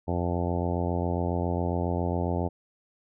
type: harmonic tone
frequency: 87.31 Hz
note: F2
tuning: in tune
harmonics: 1 / 2 / 3 / 4 / 5 / 6 / 7 / 8 / 9 / 10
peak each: -29 / -32 / -34 / -35 / -36 / -37 / -37 / -38 / -39 / -39 dBFS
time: 0.07-2.49 s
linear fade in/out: 20 ms
effects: none